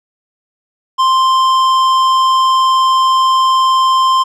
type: tone with tanh clipping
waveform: sine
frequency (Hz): 1046.5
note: C6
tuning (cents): 0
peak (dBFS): -10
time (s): 0.98-4.24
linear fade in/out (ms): 20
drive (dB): 12
effects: none